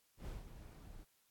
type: noise with ADSR envelope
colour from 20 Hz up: brown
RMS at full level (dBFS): -44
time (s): 0.17-1.05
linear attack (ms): 93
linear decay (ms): 180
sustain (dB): -10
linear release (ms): 27
effects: white hiss -75 dBFS RMS until 1.3 s + AAC 64 kbps